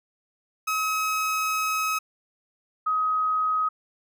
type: tone pair in turn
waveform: 30% pulse / sine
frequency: 1277 / 1262.3 Hz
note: D#6 / D#6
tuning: +45 / +25 cents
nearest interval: unison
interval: 20 cents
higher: first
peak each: -21 dBFS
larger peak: neither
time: 0.67-1.99 / 2.86-3.69 s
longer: first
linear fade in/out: 10 ms
effects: none